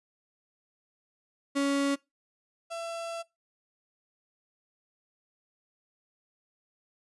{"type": "tone pair in turn", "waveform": "35% pulse", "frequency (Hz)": [279.5, 670.9], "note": ["C#4", "E5"], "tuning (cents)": [14, 30], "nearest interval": "octave + minor third", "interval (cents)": 1516, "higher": "second", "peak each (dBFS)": [-23, -33], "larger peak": "first", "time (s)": [[1.55, 1.96], [2.7, 3.23]], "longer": "second", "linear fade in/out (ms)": 20, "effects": ["noise-tail reverb RT60 0.2 s tail -21 dB re dry", "resampled to 24000 Hz"]}